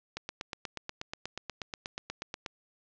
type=click train; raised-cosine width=0.2 ms; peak=-19 dBFS; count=20; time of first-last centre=0.17-2.462 s; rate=8.29 Hz; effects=resampled to 16000 Hz + 8-bit